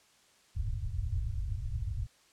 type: low-pass noise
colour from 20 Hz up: white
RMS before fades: -34 dBFS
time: 0.55-2.07 s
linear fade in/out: 10 ms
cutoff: 110 Hz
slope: 48 dB/octave
effects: white hiss -64 dBFS RMS until 2.32 s + low-pass 8000 Hz 12 dB/octave